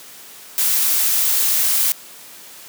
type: noise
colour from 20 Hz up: blue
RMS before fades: -17 dBFS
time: 0.58-1.92 s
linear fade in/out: 0 ms
effects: white hiss -40 dBFS RMS until 2.68 s + high-pass 150 Hz 12 dB/octave